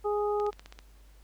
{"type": "harmonic tone", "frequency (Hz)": 414.9, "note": "G#4", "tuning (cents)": -2, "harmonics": [1, 2, 3], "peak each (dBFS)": [-27, -33, -37], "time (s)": [0.04, 0.51], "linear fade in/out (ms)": 20}
{"type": "click train", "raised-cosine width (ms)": 0.2, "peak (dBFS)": -28, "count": 7, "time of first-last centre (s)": [0.4, 0.79], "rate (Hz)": 15.4}
{"effects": ["added 50 Hz sine -52 dBFS peak until 1.23 s", "pink hiss -64 dBFS RMS until 1.23 s"]}